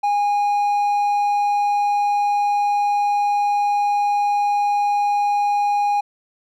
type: tone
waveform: triangle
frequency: 820 Hz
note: G#5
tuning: 22 cents flat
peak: -14 dBFS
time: 0.03-6.01 s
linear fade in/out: 10 ms
effects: none